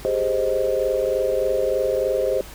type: chord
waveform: sine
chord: Ab major seventh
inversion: third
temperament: equal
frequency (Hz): 392 / 415.3 / 523.3 / 622.3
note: G4 / Ab4 / C5 / Eb5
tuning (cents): 0 / 0 / 0 / 0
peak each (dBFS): -26 / -26 / -21 / -26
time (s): 0.05-2.41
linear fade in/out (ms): 0
effects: added 50 Hz sine -41 dBFS peak until 2.54 s + pink hiss -41 dBFS RMS until 2.54 s